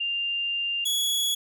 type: tone pair in turn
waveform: sine / sawtooth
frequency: 2794 / 3366 Hz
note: F7 / G#7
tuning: 0 / +23 cents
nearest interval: minor third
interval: 323 cents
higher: second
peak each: -25 / -20 dBFS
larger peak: second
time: 0-0.85 / 0.85-1.35 s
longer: first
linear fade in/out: 10 ms
effects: none